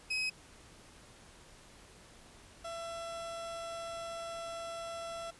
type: tone pair in turn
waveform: 30% pulse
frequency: 2541 / 670.9 Hz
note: D#7 / E5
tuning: +36 / +30 cents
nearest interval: octave + major seventh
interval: 2306 cents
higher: first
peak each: -29 / -37 dBFS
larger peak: first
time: 0.1-0.3 / 2.64-5.31 s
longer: second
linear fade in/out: 10 ms
effects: pink hiss -57 dBFS RMS until 5.39 s + resampled to 24000 Hz